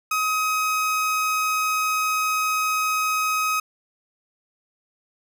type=tone; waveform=30% pulse; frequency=1265 Hz; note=D#6; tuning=28 cents sharp; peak=-18 dBFS; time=0.11-3.6 s; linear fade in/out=5 ms; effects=none